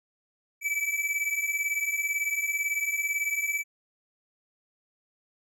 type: beating tone pair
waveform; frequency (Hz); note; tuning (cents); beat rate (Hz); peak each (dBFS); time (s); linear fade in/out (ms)
square; 2290 / 2308; D7 / D7; -44 / -31; 18; -32 / -29; 0.61-3.64; 50
effects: none